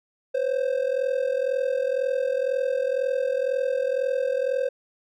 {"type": "ring-modulated tone", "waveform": "triangle", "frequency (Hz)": 523.3, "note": "C5", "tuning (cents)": 0, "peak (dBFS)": -17, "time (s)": [0.34, 4.69], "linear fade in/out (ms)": 10, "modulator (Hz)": 21, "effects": []}